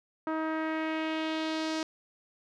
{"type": "tone with low-pass filter sweep", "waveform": "sawtooth", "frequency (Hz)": 316.8, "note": "D#4", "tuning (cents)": 31, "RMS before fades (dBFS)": -32, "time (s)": [0.27, 1.83], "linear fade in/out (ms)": 2, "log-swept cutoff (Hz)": [1300, 5600], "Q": 1.8, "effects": []}